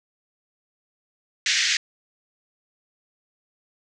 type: band-pass noise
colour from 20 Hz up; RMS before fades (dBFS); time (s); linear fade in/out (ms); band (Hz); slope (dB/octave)
pink; -22; 1.46-1.77; 2; 1700 to 6800; 48
effects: none